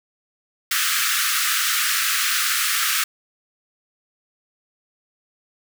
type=high-pass noise; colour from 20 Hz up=pink; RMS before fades=-21 dBFS; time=0.71-3.04 s; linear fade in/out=5 ms; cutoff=1200 Hz; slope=96 dB/octave; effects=none